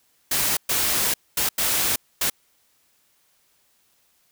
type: noise bursts at uneven times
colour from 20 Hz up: white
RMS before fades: -22 dBFS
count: 5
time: 0.31-0.57 / 0.69-1.14 / 1.37-1.49 / 1.58-1.96 / 2.21-2.3 s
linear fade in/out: 5 ms
effects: white hiss -64 dBFS RMS until 4.31 s